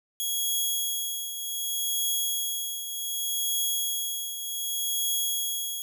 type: tone with tremolo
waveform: 10% pulse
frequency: 3322 Hz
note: G#7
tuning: in tune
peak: -16 dBFS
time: 0.2-5.82 s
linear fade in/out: 0 ms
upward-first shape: triangle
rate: 0.66 Hz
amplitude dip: 65%
effects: none